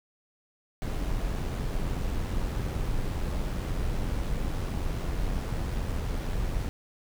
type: noise with amplitude modulation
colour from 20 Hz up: brown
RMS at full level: -28 dBFS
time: 0.82-6.69 s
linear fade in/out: 0 ms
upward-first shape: sine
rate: 89.1 Hz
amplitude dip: 35%
effects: none